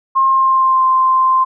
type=tone with pitch glide; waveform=sine; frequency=1067 to 1043.8 Hz; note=C6 to C6; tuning=+34 to -4 cents; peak=-9 dBFS; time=0.15-1.45 s; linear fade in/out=20 ms; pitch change=-38 cents; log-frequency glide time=0.27-0.85 s; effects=none